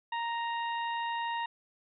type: harmonic tone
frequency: 932.3 Hz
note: A#5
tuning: in tune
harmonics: 1 / 2 / 3 / 4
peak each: -32 / -39 / -43 / -47 dBFS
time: 0.12-1.46 s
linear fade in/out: 5 ms
effects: none